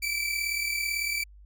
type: tone pair together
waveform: sawtooth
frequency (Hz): 2302 / 2340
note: D7 / D7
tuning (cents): -35 / -7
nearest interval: unison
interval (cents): 28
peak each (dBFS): -27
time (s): 0.02-1.24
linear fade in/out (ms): 10
effects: added 50 Hz sine -48 dBFS peak until 1.45 s